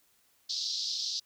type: band-pass noise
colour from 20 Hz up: white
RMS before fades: -34 dBFS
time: 0.49-1.2 s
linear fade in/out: 10 ms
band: 3800 to 5400 Hz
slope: 48 dB/octave
effects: white hiss -68 dBFS RMS until 1.25 s